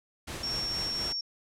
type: noise with tremolo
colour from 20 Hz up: pink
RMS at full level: -37 dBFS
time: 0.27-1.13 s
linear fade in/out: 10 ms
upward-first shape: triangle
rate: 4.2 Hz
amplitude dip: 40%
type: tone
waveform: sine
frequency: 5500 Hz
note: F8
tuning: 27 cents flat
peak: -30 dBFS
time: 0.43-1.21 s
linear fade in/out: 5 ms
effects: low-pass 10000 Hz 12 dB/octave